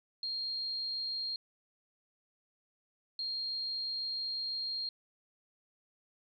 sine tone bursts at uneven times, 4222 Hz, C8, 15 cents sharp, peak -34 dBFS, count 2, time 0.23-1.36 / 3.19-4.89 s, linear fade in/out 2 ms, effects none

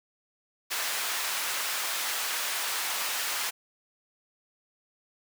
pink high-pass noise, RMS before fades -31 dBFS, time 0.7-3.51 s, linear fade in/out 20 ms, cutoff 1100 Hz, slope 12 dB/octave, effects none

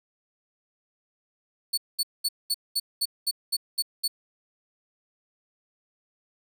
sawtooth tone bursts, 4443 Hz, C#8, 3 cents sharp, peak -20 dBFS, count 10, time 1.73-4.08 s, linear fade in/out 10 ms, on 46 ms, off 210 ms, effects none

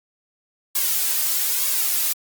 blue noise with flanger, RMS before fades -21 dBFS, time 0.75-2.13 s, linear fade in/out 5 ms, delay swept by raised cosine 1.8 to 3.3 ms, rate 1.1 Hz, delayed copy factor +0.65, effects Opus 48 kbps

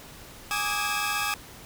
sawtooth tone cluster, 828 / 1167 / 1246 / 1640 / 2599 Hz, G#5 / D6 / D#6 / G#6 / E7, -5 / -11 / +2 / -22 / -25 cents, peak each -29 dBFS, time 0.51-1.34 s, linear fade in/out 0 ms, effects pink hiss -46 dBFS RMS until 1.65 s

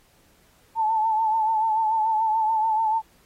sine tone with vibrato, 880 Hz, A5, in tune, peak -19 dBFS, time 0.75-3.02 s, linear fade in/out 50 ms, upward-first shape triangle, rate 6.9 Hz, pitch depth 59 cents each way, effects pink hiss -60 dBFS RMS until 3.25 s + AAC 48 kbps

